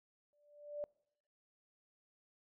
sine tone with exponential growth, 587.3 Hz, D5, in tune, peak -36 dBFS, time 0.33-0.84 s, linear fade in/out 0 ms, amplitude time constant 110 ms, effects noise-tail reverb RT60 0.8 s tail -26 dB re dry

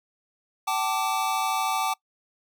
square chord, G suspended second, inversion none, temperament equal with one note detuned, 767 / 880 / 1174.7 Hz, G5 / A5 / D6, -38 / 0 / 0 cents, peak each -29 dBFS, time 0.67-1.94 s, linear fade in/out 10 ms, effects noise-tail reverb RT60 0.1 s tail -23 dB re dry

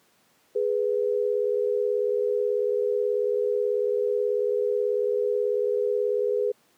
sine tone pair together, 415.6 / 493.9 Hz, G#4 / B4, +1 / 0 cents, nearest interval minor third, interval 299 cents, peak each -24 / -25 dBFS, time 0.55-6.52 s, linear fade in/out 10 ms, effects pink hiss -63 dBFS RMS until 6.77 s + high-pass 200 Hz 12 dB/octave

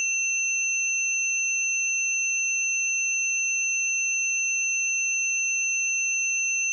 sine tone pair together, 2704 / 6169 Hz, E7 / G8, +43 / -29 cents, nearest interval octave + major second, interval 1428 cents, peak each -25 / -26 dBFS, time 0-6.72 s, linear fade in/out 0 ms, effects none

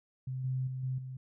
sine tone with level steps, 129.8 Hz, C3, 13 cents flat, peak -34 / -30 / -35 / -31 / -39 dBFS, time 0.27-1.17 s, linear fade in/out 5 ms, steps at 0.44 / 0.67 / 0.83 / 0.98 s, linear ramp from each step 5 ms, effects none

